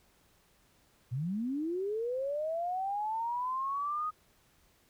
sine linear sweep, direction up, 113.5 to 1256 Hz, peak -31 dBFS, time 1.11-4.11 s, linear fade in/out 20 ms, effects pink hiss -67 dBFS RMS until 4.89 s

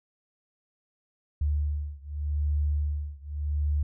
sine beating tone pair, 73.42 / 74.26 Hz, D2 / D2, 0 / +20 cents, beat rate 0.84 Hz, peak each -28 / -29 dBFS, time 1.41-3.83 s, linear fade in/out 5 ms, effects none

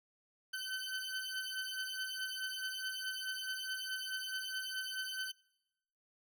20% pulse beating tone pair, 1524 / 1528.7 Hz, G6 / G6, -49 / -44 cents, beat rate 4.7 Hz, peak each -37 / -37 dBFS, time 0.53-5.32 s, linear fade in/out 10 ms, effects noise-tail reverb RT60 1.0 s tail -25 dB re dry

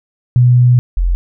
sine tone pair in turn, 123.47 / 43.65 Hz, B2 / F1, 0 / 0 cents, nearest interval octave + tritone, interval 1800 cents, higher first, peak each -5 / -10 dBFS, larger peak first, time 0.36-0.79 / 0.97-1.15 s, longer first, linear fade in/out 0 ms, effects none

